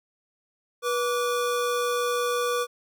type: tone pair together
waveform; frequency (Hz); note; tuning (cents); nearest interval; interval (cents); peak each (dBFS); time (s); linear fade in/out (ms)
square; 486.7 / 1157.6; B4 / D6; -25 / -25; octave + minor third; 1500; -26 / -29; 0.82-2.67; 50
effects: none